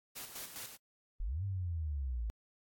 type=noise with tremolo; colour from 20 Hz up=white; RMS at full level=-44 dBFS; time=0.15-0.77 s; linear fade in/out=20 ms; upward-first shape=square; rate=4.9 Hz; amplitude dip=55%
type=linear two-way sweep; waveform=sine; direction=up then down; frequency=32.7 to 100.5 to 52.7 Hz; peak=-34 dBFS; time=1.2-2.3 s; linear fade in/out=0 ms; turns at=1.44 s
effects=AAC 64 kbps